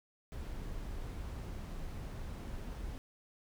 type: noise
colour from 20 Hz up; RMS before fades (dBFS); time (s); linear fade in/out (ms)
brown; -42; 0.32-2.98; 0
effects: none